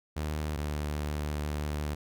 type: tone pair in turn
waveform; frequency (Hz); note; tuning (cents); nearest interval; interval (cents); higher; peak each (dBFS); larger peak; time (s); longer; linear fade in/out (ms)
sawtooth; 76.2 / 74.5; D#2 / D2; -36 / +25; unison; 39; first; -27; neither; 0.16-0.57 / 0.57-1.95; second; 10
effects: none